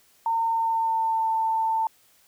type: tone with pitch glide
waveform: sine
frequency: 911 to 892.8 Hz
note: A#5 to A5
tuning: -40 to +25 cents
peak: -21 dBFS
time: 0.26-1.87 s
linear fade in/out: 2 ms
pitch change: -35 cents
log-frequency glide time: 0.46-1.3 s
effects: white hiss -60 dBFS RMS until 2.27 s